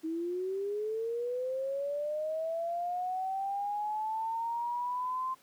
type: linear sweep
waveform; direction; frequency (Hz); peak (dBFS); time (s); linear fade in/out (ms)
sine; up; 315.8 to 1046.5; -31; 0.03-5.35; 20
effects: pink hiss -62 dBFS RMS until 5.42 s + high-pass 200 Hz 12 dB/octave